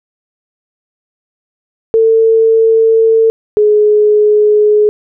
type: tone pair in turn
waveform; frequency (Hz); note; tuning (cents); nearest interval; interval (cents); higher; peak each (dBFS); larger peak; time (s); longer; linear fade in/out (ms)
sine; 448.6 / 421.2; A4 / G#4; +34 / +24; minor second; 110; first; -5; neither; 1.94-3.3 / 3.57-4.89; first; 0
effects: none